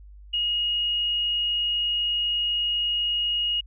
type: tone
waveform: sine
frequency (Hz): 2876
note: F#7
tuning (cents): -50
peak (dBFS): -22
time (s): 0.33-3.61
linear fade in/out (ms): 10
effects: added 50 Hz sine -43 dBFS peak until 3.66 s